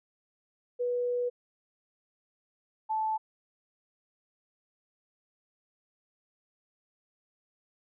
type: tone pair in turn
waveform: sine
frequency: 489 / 873.4 Hz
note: B4 / A5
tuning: -17 / -13 cents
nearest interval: minor seventh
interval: 1004 cents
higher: second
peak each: -27 dBFS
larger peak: neither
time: 0.79-1.3 / 2.89-3.18 s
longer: first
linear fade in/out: 20 ms
effects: none